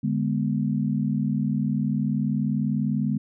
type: chord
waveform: sine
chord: G# diminished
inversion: second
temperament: equal with one note detuned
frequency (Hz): 146.83 / 206.8 / 246.9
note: D3 / G#3 / B3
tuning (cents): 0 / -7 / 0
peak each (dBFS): -26 / -25 / -27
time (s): 0.03-3.18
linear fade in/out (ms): 10
effects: none